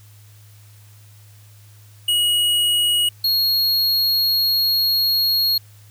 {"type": "tone pair in turn", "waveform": "square", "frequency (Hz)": [2901, 4298], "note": ["F#7", "C8"], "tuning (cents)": [-35, 46], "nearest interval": "perfect fifth", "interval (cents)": 681, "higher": "second", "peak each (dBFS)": -16, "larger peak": "neither", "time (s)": [[2.08, 3.09], [3.24, 5.58]], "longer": "second", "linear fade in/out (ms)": 5, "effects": ["added 104 Hz sine -44 dBFS peak until 5.9 s", "white hiss -53 dBFS RMS until 5.9 s"]}